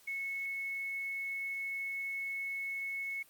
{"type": "tone with quantisation", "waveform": "sine", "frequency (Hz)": 2198, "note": "C#7", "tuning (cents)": -15, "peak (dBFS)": -35, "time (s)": [0.07, 3.23], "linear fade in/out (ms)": 10, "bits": 10, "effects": ["white hiss -62 dBFS RMS until 3.29 s", "Opus 48 kbps"]}